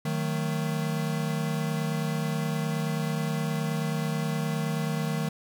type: chord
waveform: square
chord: D# diminished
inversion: none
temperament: equal with one note detuned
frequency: 155.56 / 185 / 224 Hz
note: D#3 / F#3 / A3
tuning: 0 / 0 / +31 cents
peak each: -29 / -35 / -34 dBFS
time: 0.05-5.29 s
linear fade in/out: 5 ms
effects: none